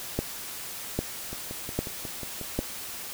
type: two click trains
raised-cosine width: 2 ms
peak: -12 / -23 dBFS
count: 4 / 8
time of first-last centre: 0.19-2.59 / 1.33-2.594 s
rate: 1.25 / 5.54 Hz
effects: white hiss -38 dBFS RMS until 3.13 s